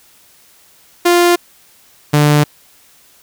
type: tone pair in turn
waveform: sawtooth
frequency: 349.2 / 148.1 Hz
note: F4 / D3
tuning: 0 / +15 cents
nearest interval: octave + minor third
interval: 1485 cents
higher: first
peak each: -4 dBFS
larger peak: neither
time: 1.05-1.36 / 2.13-2.44 s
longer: neither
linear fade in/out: 10 ms
effects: white hiss -48 dBFS RMS until 3.22 s